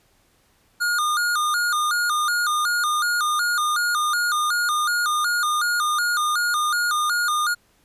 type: tone with vibrato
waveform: square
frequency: 1319 Hz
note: E6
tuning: 1 cent sharp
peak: -20 dBFS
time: 0.8-7.55 s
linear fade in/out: 20 ms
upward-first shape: square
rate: 2.7 Hz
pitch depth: 140 cents each way
effects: pink hiss -61 dBFS RMS until 7.84 s + resampled to 32000 Hz